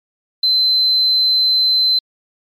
sine tone, 4070 Hz, C8, 49 cents flat, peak -10 dBFS, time 0.43-1.99 s, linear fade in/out 5 ms, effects tanh soft clip ceiling -6 dBFS + MP3 64 kbps

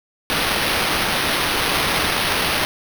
blue noise with sample-and-hold, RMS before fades -20 dBFS, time 0.3-2.65 s, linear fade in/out 0 ms, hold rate 7350 Hz, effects none

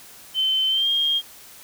sine tone with pitch glide, 3075 to 3226 Hz, G7 to G7, -34 to +49 cents, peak -18 dBFS, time 0.34-1.22 s, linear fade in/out 50 ms, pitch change +83 cents, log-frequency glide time 0.69-0.89 s, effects white hiss -45 dBFS RMS until 1.63 s

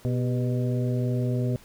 harmonic tone with a mistuned harmonic, 123.47 Hz, B2, in tune, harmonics 1 / 2 / 3 / 4 / 5, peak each -24 / -30 / -34 / -36 / -38 dBFS, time 0.05-1.56 s, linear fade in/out 0 ms, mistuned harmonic 3, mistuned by +80 cents, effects pink hiss -53 dBFS RMS until 1.64 s

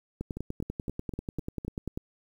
two click trains, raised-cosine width 3 ms, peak -20 / -23 dBFS, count 19 / 6, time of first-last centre 0.21-1.975 / 0.37-1.649 s, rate 10.2 / 3.91 Hz, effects 9-bit

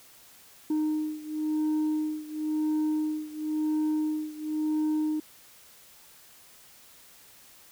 sine beating tone pair, 307.4 / 308.36 Hz, D#4 / D#4, -21 / -15 cents, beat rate 0.96 Hz, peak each -26 / -28 dBFS, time 0.7-5.2 s, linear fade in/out 5 ms, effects tanh soft clip ceiling -23 dBFS + white hiss -54 dBFS RMS until 7.71 s

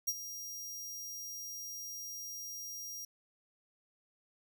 sawtooth tone with ADSR envelope, 5700 Hz, F8, 34 cents sharp, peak -26 dBFS, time 0.07-3.05 s, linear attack 13 ms, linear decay 45 ms, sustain -13 dB, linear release 4 ms, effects none

